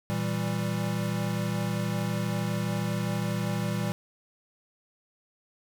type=chord; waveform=square; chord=E diminished; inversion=second; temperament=equal with one note detuned; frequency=116.54 / 163.68 / 196 Hz; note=Bb2 / E3 / G3; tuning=0 / -12 / 0 cents; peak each=-32 / -33 / -32 dBFS; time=0.1-3.92 s; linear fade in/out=0 ms; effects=none